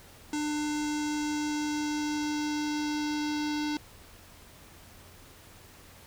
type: tone with low-pass filter sweep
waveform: square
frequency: 299 Hz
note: D4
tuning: 31 cents sharp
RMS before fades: -31 dBFS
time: 0.33-3.77 s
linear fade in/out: 2 ms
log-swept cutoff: 7400 to 4900 Hz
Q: 2.4
effects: added 88 Hz sine -58 dBFS peak until 6.06 s + pink hiss -53 dBFS RMS until 6.06 s